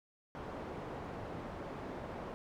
white low-pass noise, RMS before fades -44 dBFS, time 0.35-2.34 s, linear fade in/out 0 ms, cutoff 740 Hz, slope 12 dB/octave, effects none

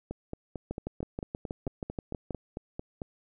two click trains, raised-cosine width 2 ms, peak -22 / -20 dBFS, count 14 / 11, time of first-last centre 0.11-3.018 / 0.71-2.307 s, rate 4.47 / 6.26 Hz, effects none

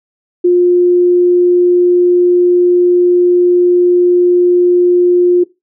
sine tone, 354.9 Hz, F4, 28 cents sharp, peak -5 dBFS, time 0.44-5.44 s, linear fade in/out 10 ms, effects noise-tail reverb RT60 0.2 s tail -19 dB re dry

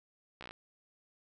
slowing click train, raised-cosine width 0.3 ms, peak -29 dBFS, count 7, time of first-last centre 0.41-0.509 s, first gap 15 ms, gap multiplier 1.04, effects none

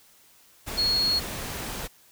sine tone in noise, 4317 Hz, C#8, 47 cents flat, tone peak -21 dBFS, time 0.77-1.2 s, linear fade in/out 20 ms, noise pink, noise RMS -34 dBFS, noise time 0.66-1.88 s, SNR +10 dB, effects white hiss -57 dBFS RMS until 2.11 s

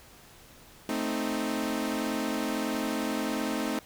sawtooth chord, A diminished, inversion none, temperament equal, 220 / 261.6 / 311.1 Hz, A3 / C4 / Eb4, 0 / 0 / 0 cents, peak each -29 dBFS, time 0.89-3.79 s, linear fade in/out 2 ms, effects pink hiss -53 dBFS RMS until 3.85 s

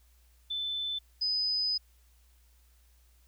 sine tone pair in turn, 3520 / 5007 Hz, A7 / D#8, 0 / +10 cents, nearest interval tritone, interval 610 cents, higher second, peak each -31 / -27 dBFS, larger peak second, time 0.5-0.99 / 1.21-1.78 s, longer second, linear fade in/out 10 ms, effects added 60 Hz sine -60 dBFS peak until 3.27 s + white hiss -69 dBFS RMS until 3.27 s

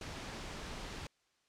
pink noise, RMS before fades -44 dBFS, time 0.01-1.07 s, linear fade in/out 2 ms, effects white hiss -75 dBFS RMS until 1.48 s + low-pass 6000 Hz 12 dB/octave

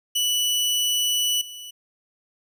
sawtooth tone with level steps, 2960 Hz, F#7, in tune, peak -17 / -33 dBFS, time 0.15-1.71 s, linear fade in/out 10 ms, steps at 1.41 s, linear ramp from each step 5 ms, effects none

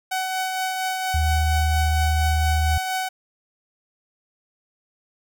sawtooth tone with tremolo, 751 Hz, F#5, 26 cents sharp, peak -18 dBFS, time 0.11-3.09 s, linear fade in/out 10 ms, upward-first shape triangle, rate 4.3 Hz, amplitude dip 35%
sine tone, 77.78 Hz, D#2, in tune, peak -18 dBFS, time 1.14-2.78 s, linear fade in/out 5 ms
effects none

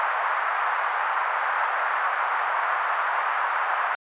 white band-pass noise, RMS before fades -25 dBFS, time 0-3.95 s, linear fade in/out 0 ms, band 800 to 1500 Hz, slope 24 dB/octave, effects resampled to 8000 Hz

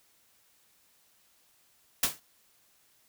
white noise with exponential decay, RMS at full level -21 dBFS, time 2.03-2.2 s, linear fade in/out 5 ms, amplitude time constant 35 ms, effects white hiss -66 dBFS RMS until 3.08 s

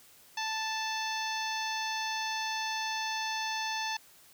harmonic tone, 880 Hz, A5, in tune, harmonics 1 / 2 / 3 / 4 / 5 / 6 / 7, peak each -35 / -38 / -40 / -41 / -42 / -43 / -43 dBFS, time 0.37-3.97 s, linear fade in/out 5 ms, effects white hiss -58 dBFS RMS until 4.33 s

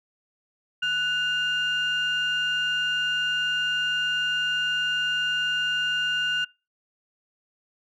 sine tone pair together, 1481.5 / 2808 Hz, F#6 / F7, +2 / +9 cents, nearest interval major seventh, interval 1107 cents, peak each -24 dBFS, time 0.82-6.45 s, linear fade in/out 10 ms, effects noise-tail reverb RT60 0.3 s tail -26 dB re dry + tanh soft clip ceiling -18 dBFS

